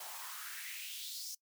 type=noise with high-pass filter sweep; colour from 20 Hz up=white; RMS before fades=-45 dBFS; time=0-1.35 s; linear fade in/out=5 ms; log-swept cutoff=680 to 5800 Hz; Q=3.6; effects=noise-tail reverb RT60 0.1 s tail -21 dB re dry

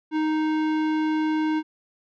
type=tone with tanh clipping; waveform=sine; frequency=311.1 Hz; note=D#4; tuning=in tune; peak=-23 dBFS; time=0.11-1.63 s; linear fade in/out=50 ms; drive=17 dB; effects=none

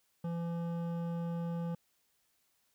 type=tone with hard clipping; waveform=sine; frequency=169.4 Hz; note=E3; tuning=48 cents sharp; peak=-36 dBFS; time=0.24-1.75 s; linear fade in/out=5 ms; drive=12 dB; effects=white hiss -75 dBFS RMS until 2.74 s

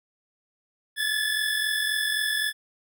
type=tone pair together; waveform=25% pulse; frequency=1703 / 1746.8 Hz; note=G#6 / A6; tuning=+43 / -13 cents; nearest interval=unison; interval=44 cents; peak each=-23 dBFS; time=0.96-2.53 s; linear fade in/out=50 ms; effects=none

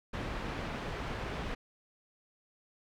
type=low-pass noise; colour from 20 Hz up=pink; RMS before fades=-38 dBFS; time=0.13-1.55 s; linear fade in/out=10 ms; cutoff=2600 Hz; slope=12 dB/octave; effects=none

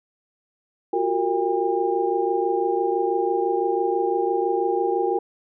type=tone cluster; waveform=sine; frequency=352 / 378 / 459.4 / 804 Hz; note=F4 / F#4 / A#4 / G5; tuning=+14 / +37 / -25 / +44 cents; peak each=-25 dBFS; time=0.93-5.19 s; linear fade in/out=5 ms; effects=none

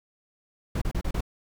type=noise bursts; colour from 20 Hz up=brown; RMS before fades=-27 dBFS; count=5; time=0.75-1.208 s; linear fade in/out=5 ms; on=66 ms; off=32 ms; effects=none

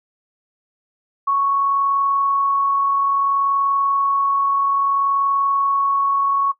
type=tone with amplitude modulation; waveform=sine; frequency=1108.7 Hz; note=C#6; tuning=in tune; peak=-14 dBFS; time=1.27-6.52 s; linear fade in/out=10 ms; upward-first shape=sine; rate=40.6 Hz; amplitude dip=25%; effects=noise-tail reverb RT60 0.1 s tail -17 dB re dry

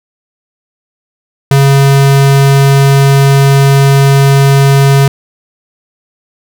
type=tone; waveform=square; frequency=138.1 Hz; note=C#3; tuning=6 cents flat; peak=-4 dBFS; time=1.51-5.08 s; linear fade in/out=2 ms; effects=none

